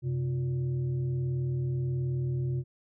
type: tone with frequency modulation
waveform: sine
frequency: 130.81 Hz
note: C3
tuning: in tune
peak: -27 dBFS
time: 0.02-2.64 s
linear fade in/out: 50 ms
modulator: 223 Hz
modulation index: 0.47
effects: none